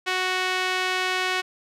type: tone with band-pass filter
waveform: sawtooth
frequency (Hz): 370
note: F#4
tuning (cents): 0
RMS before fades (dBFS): -25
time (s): 0.06-1.42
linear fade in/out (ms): 20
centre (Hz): 2400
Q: 1
effects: none